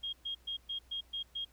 sine tone bursts, 3249 Hz, G#7, 39 cents flat, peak -35 dBFS, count 7, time 0.03-1.45 s, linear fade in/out 10 ms, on 100 ms, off 120 ms, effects added 60 Hz sine -62 dBFS peak until 1.52 s + pink hiss -67 dBFS RMS until 1.52 s

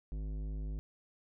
sine tone with tanh clipping, 51.8 Hz, G#1, 4 cents flat, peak -38 dBFS, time 0.12-0.79 s, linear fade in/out 0 ms, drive 14 dB, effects none

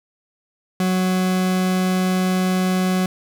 40% pulse tone, 185 Hz, F#3, in tune, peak -16 dBFS, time 0.8-3.06 s, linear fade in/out 2 ms, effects none

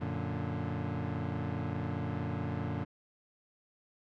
25% pulse chord, Gb augmented, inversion none, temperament equal with one note detuned, 92.5 / 117.35 / 146.83 Hz, Gb2 / Bb2 / D3, 0 / +12 / 0 cents, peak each -34 dBFS, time 0-2.85 s, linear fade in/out 20 ms, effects low-pass 2000 Hz 12 dB/octave

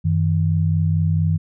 sine tone pair together, 94.54 / 159 Hz, F#2 / D#3, +38 / +38 cents, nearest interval major sixth, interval 900 cents, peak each -18 dBFS, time 0.04-1.38 s, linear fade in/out 20 ms, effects none

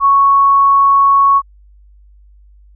sine tone, 1108.7 Hz, C#6, in tune, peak -6 dBFS, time 0-1.42 s, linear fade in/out 50 ms, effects added 50 Hz sine -41 dBFS peak until 2.75 s

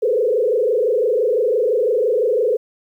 sine tone with frequency modulation, 466.2 Hz, A#4, in tune, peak -14 dBFS, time 0.02-2.57 s, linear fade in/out 10 ms, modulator 25.9 Hz, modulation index 2.1, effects 9-bit

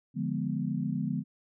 sine chord, D diminished seventh, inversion none, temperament equal, 146.83 / 174.61 / 207.7 / 246.9 Hz, D3 / F3 / Ab3 / Cb4, 0 / 0 / 0 / 0 cents, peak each -34 dBFS, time 0.14-1.24 s, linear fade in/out 50 ms, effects none

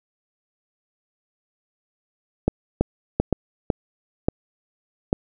clicks, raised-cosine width 2 ms, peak -4 dBFS, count 7, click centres 2.48 / 2.81 / 3.2 / 3.327 / 3.702 / 4.285 / 5.129 s, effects none

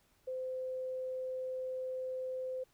sine tone, 515 Hz, C5, 28 cents flat, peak -36 dBFS, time 0.27-2.64 s, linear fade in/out 10 ms, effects pink hiss -71 dBFS RMS until 2.73 s

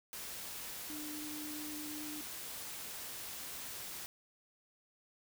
sine tone in noise, 301.5 Hz, D4, 46 cents sharp, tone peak -44 dBFS, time 0.9-2.21 s, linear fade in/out 0 ms, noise white, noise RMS -45 dBFS, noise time 0.13-4.06 s, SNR -2 dB, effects none

